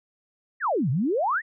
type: exponential two-way sweep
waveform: sine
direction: down then up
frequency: 1975.5 to 118.2 to 1975.5 Hz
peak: -21 dBFS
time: 0.6-1.42 s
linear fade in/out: 50 ms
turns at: 0.9 s
effects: none